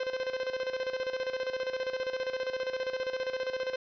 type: tone with tremolo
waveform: 45% pulse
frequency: 517 Hz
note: C5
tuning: 21 cents flat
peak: -29 dBFS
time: 0-3.76 s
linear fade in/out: 5 ms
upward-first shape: square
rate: 15 Hz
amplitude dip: 65%
effects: resampled to 11025 Hz + 10-bit